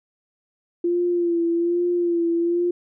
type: tone with vibrato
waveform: sine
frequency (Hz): 344.1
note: F4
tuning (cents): -26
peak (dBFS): -18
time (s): 0.84-2.71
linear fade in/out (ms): 5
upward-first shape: sine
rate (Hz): 1.2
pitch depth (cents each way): 38
effects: none